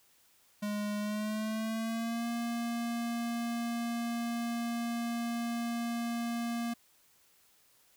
square tone with pitch glide, 207.7 to 234.5 Hz, G#3 to A#3, 0 to +11 cents, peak -33 dBFS, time 0.62-6.74 s, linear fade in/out 10 ms, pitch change +211 cents, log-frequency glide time 0.99-2.27 s, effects white hiss -66 dBFS RMS until 7.96 s

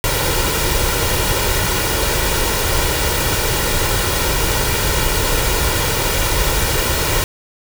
pink noise with comb filter, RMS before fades -17 dBFS, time 0.04-7.24 s, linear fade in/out 0 ms, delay 2.1 ms, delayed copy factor +0.55, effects none

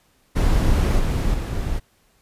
brown noise with level steps, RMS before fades -17 / -20 / -24 dBFS, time 0.35-1.8 s, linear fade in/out 20 ms, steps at 0.99 / 1.34 s, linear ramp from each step 2 ms, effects pink hiss -61 dBFS RMS until 2.21 s + resampled to 32000 Hz

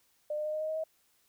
sine tone with pitch steps, 600 / 605.9 / 611.9 / 617.9 / 624 / 630.2 / 636.4 Hz, D5 / D#5 / D#5 / D#5 / D#5 / D#5 / D#5, +37 / -46 / -29 / -12 / +5 / +22 / +39 cents, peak -31 dBFS, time 0.3-0.839 s, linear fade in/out 5 ms, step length 77 ms, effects white hiss -70 dBFS RMS until 1.28 s

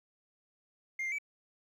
sine tone with pitch steps, 2115 / 2097 / 2295 Hz, C7 / C7 / D7, +18 / +3 / -40 cents, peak -30 dBFS, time 0.99-1.185 s, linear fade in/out 5 ms, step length 65 ms, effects tanh soft clip ceiling -32 dBFS + 11-bit

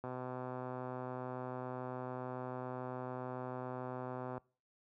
click train, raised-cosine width 1 ms, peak -29 dBFS, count 552, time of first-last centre 0.04-4.379 s, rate 127 Hz, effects noise-tail reverb RT60 0.4 s tail -24 dB re dry + high-pass 60 Hz 12 dB/octave

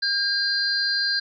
sine tone cluster, 1609 / 4157 / 4742 Hz, G6 / C8 / D8, +45 / -12 / +16 cents, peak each -25 dBFS, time 0.02-1.2 s, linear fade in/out 10 ms, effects none

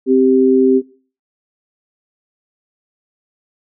sine tone pair together, 261.3 / 391.5 Hz, C4 / G4, -2 / -2 cents, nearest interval perfect fifth, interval 700 cents, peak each -11 dBFS, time 0.06-0.82 s, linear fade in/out 50 ms, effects noise-tail reverb RT60 0.4 s tail -18 dB re dry

